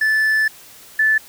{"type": "tone pair in turn", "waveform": ["triangle", "sine"], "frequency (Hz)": [1748, 1748], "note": ["A6", "A6"], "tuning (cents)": [-12, -12], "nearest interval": "unison", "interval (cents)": 0, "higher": "neither", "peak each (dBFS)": -12, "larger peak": "neither", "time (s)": [[0.01, 0.48], [0.99, 1.18]], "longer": "first", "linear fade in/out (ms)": 5, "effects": ["white hiss -43 dBFS RMS until 1.28 s"]}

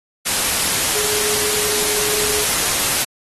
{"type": "tone in noise", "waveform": "sine", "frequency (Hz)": 421.5, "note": "G#4", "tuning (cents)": 26, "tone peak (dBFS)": -26, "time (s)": [0.94, 2.45], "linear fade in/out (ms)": 20, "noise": "white", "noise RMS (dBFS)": -18, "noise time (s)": [0.25, 3.05], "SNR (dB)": -11, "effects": ["AAC 32 kbps"]}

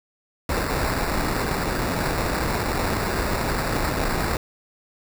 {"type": "noise with sample-and-hold", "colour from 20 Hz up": "pink", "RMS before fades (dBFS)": -24, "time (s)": [0.49, 4.37], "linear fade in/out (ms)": 2, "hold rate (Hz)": 3150, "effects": []}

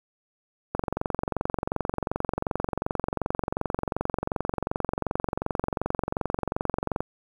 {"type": "click train", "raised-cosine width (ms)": 1, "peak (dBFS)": -12, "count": 143, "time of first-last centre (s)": [0.75, 7.006], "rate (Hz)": 22.7, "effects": ["8-bit"]}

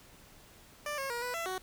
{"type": "tone with pitch steps", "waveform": "15% pulse", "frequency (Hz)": [591, 543, 476.4, 493.3, 670, 373], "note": ["D5", "C#5", "A#4", "B4", "E5", "F#4"], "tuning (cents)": [11, -36, 38, -2, 28, 14], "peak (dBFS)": -28, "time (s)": [0.86, 1.58], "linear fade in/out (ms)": 2, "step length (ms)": 120, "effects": ["pink hiss -57 dBFS RMS until 1.62 s"]}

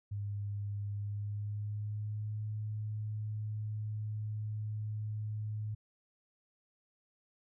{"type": "tone with pitch glide", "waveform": "sine", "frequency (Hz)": [101.9, 106.9], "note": ["G#2", "A2"], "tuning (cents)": [-32, -49], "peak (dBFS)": -35, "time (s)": [0.11, 5.75], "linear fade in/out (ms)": 10, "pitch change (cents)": 83, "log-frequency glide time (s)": [0.89, 2.43], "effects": []}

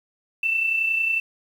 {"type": "tone pair together", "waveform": "sine", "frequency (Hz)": [2637, 2668], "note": ["E7", "E7"], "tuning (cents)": [0, 20], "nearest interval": "unison", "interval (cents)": 20, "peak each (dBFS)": [-30, -20], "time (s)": [0.43, 1.2], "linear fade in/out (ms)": 5, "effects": ["8-bit"]}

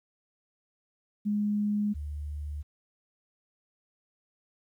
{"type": "tone pair in turn", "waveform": "sine", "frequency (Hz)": [207.7, 73.82], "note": ["G#3", "D2"], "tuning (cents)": [0, 9], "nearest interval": "octave + tritone", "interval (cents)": 1791, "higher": "first", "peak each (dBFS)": [-25, -33], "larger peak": "first", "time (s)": [[1.25, 1.94], [1.94, 2.63]], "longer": "neither", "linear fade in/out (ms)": 20, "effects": ["11-bit"]}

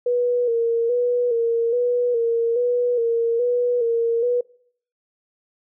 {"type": "tone with vibrato", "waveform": "sine", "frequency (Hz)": 475.4, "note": "A#4", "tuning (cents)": 34, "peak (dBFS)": -17, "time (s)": [0.06, 4.41], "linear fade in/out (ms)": 5, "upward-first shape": "square", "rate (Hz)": 1.2, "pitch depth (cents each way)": 45, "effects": ["noise-tail reverb RT60 0.6 s tail -23 dB re dry"]}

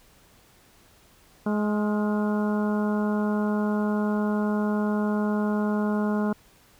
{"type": "harmonic tone with a mistuned harmonic", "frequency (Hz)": 210, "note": "G#3", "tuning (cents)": 19, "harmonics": [1, 2, 3, 4, 5, 6, 7], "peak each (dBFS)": [-23, -31, -34, -37, -37, -42, -39], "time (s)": [1.46, 6.33], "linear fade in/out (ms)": 5, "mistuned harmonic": 7, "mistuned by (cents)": -47, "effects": ["pink hiss -57 dBFS RMS until 6.79 s"]}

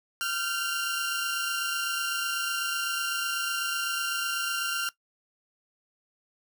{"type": "tone cluster", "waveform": "sawtooth", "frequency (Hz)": [1387, 1538, 2802], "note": ["F6", "G6", "F7"], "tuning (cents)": [-12, -33, 5], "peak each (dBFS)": [-26, -32, -30], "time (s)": [0.21, 4.89], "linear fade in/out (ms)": 0, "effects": ["noise-tail reverb RT60 0.1 s tail -18 dB re dry"]}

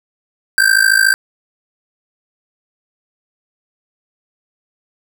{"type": "tone with amplitude modulation", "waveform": "square", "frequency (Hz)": 1567, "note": "G6", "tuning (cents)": -1, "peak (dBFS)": -6, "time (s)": [0.58, 1.14], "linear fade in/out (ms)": 0, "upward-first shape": "sine", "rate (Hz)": 53.7, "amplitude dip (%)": 85, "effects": []}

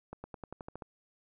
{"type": "accelerating click train", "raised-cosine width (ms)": 1, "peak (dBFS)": -28, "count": 9, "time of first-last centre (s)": [0.13, 0.822], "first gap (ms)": 110, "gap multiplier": 0.93, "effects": []}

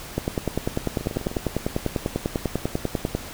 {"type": "two click trains", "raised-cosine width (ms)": 2, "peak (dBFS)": [-9, -19], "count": [31, 8], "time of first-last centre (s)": [[0.18, 3.15], [1.01, 1.365]], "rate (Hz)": [10.1, 19.7], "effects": ["pink hiss -38 dBFS RMS until 3.33 s"]}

